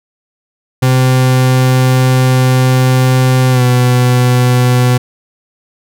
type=tone with pitch glide; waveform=40% pulse; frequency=128.7 to 124.68 Hz; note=C3 to B2; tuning=-28 to +17 cents; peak=-6 dBFS; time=0.82-4.98 s; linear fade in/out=10 ms; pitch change=-55 cents; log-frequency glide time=3.51-3.62 s; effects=none